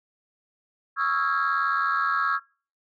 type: tone cluster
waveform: sine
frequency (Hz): 1116 / 1291 / 1370 / 1645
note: C#6 / E6 / F6 / G#6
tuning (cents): +11 / -37 / -34 / -17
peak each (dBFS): -26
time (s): 0.96-2.4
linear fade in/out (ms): 50
effects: noise-tail reverb RT60 0.4 s tail -24 dB re dry + tanh soft clip ceiling -16 dBFS